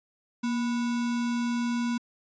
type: tone with sample-and-hold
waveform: sine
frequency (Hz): 236.7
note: A#3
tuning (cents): +27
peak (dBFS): -25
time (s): 0.43-1.98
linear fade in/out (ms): 10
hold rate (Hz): 1225
effects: resampled to 16000 Hz